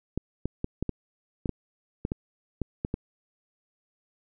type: clicks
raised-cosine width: 3 ms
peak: -15 dBFS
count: 12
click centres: 0.176 / 0.456 / 0.644 / 0.826 / 0.893 / 1.458 / 1.493 / 2.051 / 2.119 / 2.617 / 2.849 / 2.941 s
effects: none